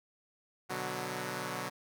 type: chord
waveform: 5% pulse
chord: B minor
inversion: none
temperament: equal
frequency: 123.47 / 146.83 / 185 Hz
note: B2 / D3 / F#3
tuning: 0 / 0 / 0 cents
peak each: -29 / -30 / -28 dBFS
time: 0.69-1.7 s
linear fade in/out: 20 ms
effects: none